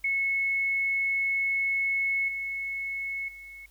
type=tone with level steps; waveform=sine; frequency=2194 Hz; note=C#7; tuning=18 cents flat; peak=-24 / -30 / -42 dBFS; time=0.04-3.66 s; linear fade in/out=5 ms; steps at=2.28 / 3.28 s; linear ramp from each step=5 ms; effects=added 50 Hz sine -57 dBFS peak until 3.7 s + white hiss -63 dBFS RMS until 3.7 s